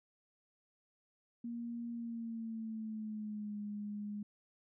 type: tone with pitch glide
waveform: sine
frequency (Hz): 235.3 to 207.2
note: A#3 to G#3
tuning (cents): +16 to -4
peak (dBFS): -39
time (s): 1.44-4.23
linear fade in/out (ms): 5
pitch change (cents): -220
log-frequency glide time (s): 1.91-3.58
effects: none